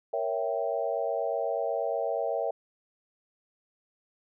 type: chord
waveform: sine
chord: A# diminished seventh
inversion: none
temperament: equal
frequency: 466.2 / 554.4 / 659.3 / 784 Hz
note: A#4 / C#5 / E5 / G5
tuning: 0 / 0 / 0 / 0 cents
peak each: -33 / -32 / -31 / -35 dBFS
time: 0.13-2.51 s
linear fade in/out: 5 ms
effects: none